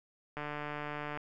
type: click train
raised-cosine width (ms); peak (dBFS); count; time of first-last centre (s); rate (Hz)
0.5; -24; 120; 0.37-1.174; 148
effects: none